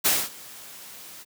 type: noise with ADSR envelope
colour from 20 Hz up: white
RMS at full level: -19 dBFS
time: 0.04-1.25 s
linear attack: 19 ms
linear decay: 230 ms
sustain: -24 dB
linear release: 34 ms
effects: high-pass 100 Hz 12 dB/octave